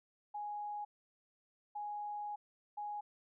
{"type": "tone bursts at uneven times", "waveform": "sine", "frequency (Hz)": 830.6, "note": "G#5", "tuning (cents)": 0, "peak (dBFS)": -39, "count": 3, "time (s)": [[0.34, 0.85], [1.75, 2.36], [2.77, 3.01]], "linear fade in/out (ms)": 10, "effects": []}